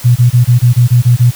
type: tone bursts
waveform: sine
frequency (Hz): 121.9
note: B2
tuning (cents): -22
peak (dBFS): -3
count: 9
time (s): 0.04-1.312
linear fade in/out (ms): 20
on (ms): 120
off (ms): 24
effects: white hiss -30 dBFS RMS until 1.35 s